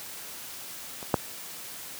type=clicks; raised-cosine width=1 ms; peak=-26 / -6 dBFS; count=2; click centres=1.028 / 1.142 s; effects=white hiss -41 dBFS RMS until 1.99 s + high-pass 80 Hz 12 dB/octave